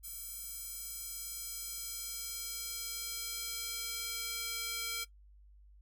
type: tone with high-pass filter sweep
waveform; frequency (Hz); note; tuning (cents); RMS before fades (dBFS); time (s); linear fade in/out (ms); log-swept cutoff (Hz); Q
square; 459.7; A#4; -24; -41; 0.03-5.05; 20; 9700 to 2600; 0.81
effects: noise-tail reverb RT60 0.1 s tail -18 dB re dry + added 50 Hz sine -56 dBFS peak until 5.81 s